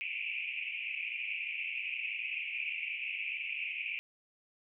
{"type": "band-pass noise", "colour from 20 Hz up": "pink", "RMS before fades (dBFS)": -38, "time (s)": [0.01, 3.99], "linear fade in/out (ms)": 0, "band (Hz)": [2300, 2700], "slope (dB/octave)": 96, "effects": []}